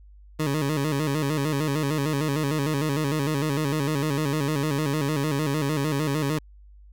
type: tone with vibrato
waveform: 20% pulse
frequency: 146.83 Hz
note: D3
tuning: in tune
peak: -18 dBFS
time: 0.39-6.39 s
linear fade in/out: 10 ms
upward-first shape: square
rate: 6.6 Hz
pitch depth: 97 cents each way
effects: added 50 Hz sine -46 dBFS peak until 6.92 s